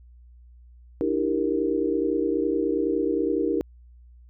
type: chord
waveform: sine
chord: E half-diminished seventh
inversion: third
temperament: equal with one note detuned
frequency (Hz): 300 / 329.6 / 392 / 466.2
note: D4 / E4 / G4 / Bb4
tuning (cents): +37 / 0 / 0 / 0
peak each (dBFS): -27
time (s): 1.01-3.61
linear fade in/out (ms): 0
effects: added 60 Hz sine -47 dBFS peak until 4.29 s